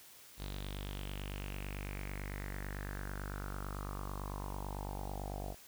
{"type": "tone with low-pass filter sweep", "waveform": "sawtooth", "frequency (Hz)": 49, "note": "G1", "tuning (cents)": 0, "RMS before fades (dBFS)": -42, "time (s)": [0.37, 5.56], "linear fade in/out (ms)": 50, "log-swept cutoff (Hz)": [4000, 690], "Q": 4.9, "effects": ["white hiss -57 dBFS RMS until 5.67 s"]}